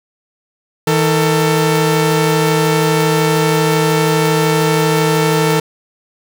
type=tone pair together; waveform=sawtooth; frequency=160 / 447.2 Hz; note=D#3 / A4; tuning=+49 / +28 cents; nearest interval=octave + tritone; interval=1779 cents; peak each=-10 dBFS; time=0.87-5.6 s; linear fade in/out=5 ms; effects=none